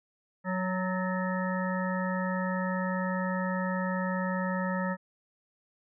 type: harmonic tone with a mistuned harmonic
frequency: 185 Hz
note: F#3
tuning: in tune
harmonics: 1 / 3 / 5 / 7 / 9 / 10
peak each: -30 / -35 / -37 / -38 / -40 / -40 dBFS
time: 0.44-4.97 s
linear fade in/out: 50 ms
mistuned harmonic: 9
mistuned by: +67 cents
effects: none